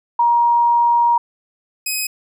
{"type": "tone pair in turn", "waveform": ["sine", "10% pulse"], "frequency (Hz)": [946, 2526], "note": ["A#5", "D#7"], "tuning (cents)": [25, 26], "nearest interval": "octave + perfect fourth", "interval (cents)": 1701, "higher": "second", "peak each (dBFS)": -11, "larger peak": "neither", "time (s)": [[0.19, 1.18], [1.86, 2.07]], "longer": "first", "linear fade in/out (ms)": 5, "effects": []}